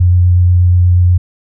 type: tone with vibrato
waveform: sine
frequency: 89.2 Hz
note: F2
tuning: 37 cents sharp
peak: -5 dBFS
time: 0-1.18 s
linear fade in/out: 10 ms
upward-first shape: square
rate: 8.3 Hz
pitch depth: 12 cents each way
effects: none